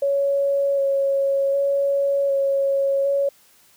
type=tone with vibrato; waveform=sine; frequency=554.4 Hz; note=C#5; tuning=in tune; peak=-17 dBFS; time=0.02-3.29 s; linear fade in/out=5 ms; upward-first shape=square; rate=0.66 Hz; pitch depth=12 cents each way; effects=white hiss -55 dBFS RMS until 3.76 s